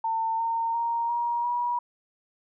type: tone with pitch steps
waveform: sine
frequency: 900 / 915.7 / 931.7 / 948 / 964.6 Hz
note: A5 / A#5 / A#5 / A#5 / B5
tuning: +39 / -31 / -1 / +29 / -41 cents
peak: -24 dBFS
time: 0.04-1.79 s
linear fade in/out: 5 ms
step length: 350 ms
effects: none